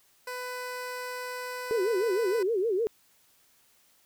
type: tone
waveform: 15% pulse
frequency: 499.2 Hz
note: B4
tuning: 19 cents sharp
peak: -28 dBFS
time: 0.27-2.43 s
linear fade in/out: 5 ms
type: tone with vibrato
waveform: sine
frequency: 413.9 Hz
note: G#4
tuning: 6 cents flat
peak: -24 dBFS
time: 1.71-2.87 s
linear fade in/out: 0 ms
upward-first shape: sine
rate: 6.5 Hz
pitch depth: 230 cents each way
effects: white hiss -64 dBFS RMS until 4.05 s